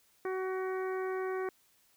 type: harmonic tone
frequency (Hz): 375.7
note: F#4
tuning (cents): +26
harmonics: 1 / 2 / 3 / 4 / 5 / 6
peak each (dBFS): -33 / -43 / -43 / -46 / -47 / -53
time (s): 0.25-1.49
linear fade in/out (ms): 2
effects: white hiss -68 dBFS RMS until 1.96 s